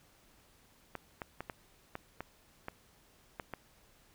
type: clicks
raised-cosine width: 0.5 ms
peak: -24 dBFS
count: 9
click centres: 0.953 / 1.218 / 1.406 / 1.498 / 1.954 / 2.206 / 2.684 / 3.398 / 3.537 s
effects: pink hiss -65 dBFS RMS until 4.14 s